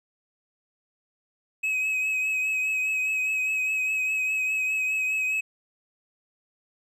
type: tone with vibrato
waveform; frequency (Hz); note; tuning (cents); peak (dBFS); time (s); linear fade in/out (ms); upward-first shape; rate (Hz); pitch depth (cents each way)
triangle; 2549; D#7; +41; -22; 1.63-5.41; 10; triangle; 4.9; 32
effects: none